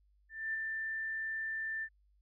sine tone with ADSR envelope, 1779 Hz, A6, 19 cents sharp, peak -32 dBFS, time 0.29-1.89 s, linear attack 250 ms, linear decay 12 ms, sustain -3 dB, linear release 61 ms, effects added 50 Hz sine -66 dBFS peak until 2.21 s

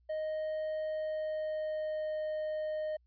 triangle tone with pitch glide, 622 to 617.3 Hz, D#5 to D#5, -1 to -14 cents, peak -31 dBFS, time 0.09-2.97 s, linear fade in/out 10 ms, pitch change -13 cents, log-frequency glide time 0.84-2.2 s, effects added 60 Hz sine -65 dBFS peak until 3.06 s + resampled to 11025 Hz

